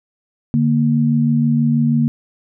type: tone pair together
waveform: sine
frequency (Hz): 146.84 / 233.1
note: D3 / A#3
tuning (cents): 0 / 0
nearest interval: minor sixth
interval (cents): 800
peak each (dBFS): -16 / -14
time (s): 0.54-2.08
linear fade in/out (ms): 0
effects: none